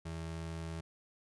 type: ring-modulated tone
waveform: square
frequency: 123.47 Hz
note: B2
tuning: in tune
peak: -37 dBFS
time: 0.05-0.81 s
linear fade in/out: 10 ms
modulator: 40.3 Hz
effects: resampled to 24000 Hz